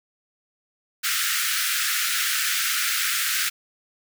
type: high-pass noise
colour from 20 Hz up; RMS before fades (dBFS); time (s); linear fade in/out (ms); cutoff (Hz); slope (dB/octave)
pink; -24; 1.03-3.5; 20; 1300; 96
effects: none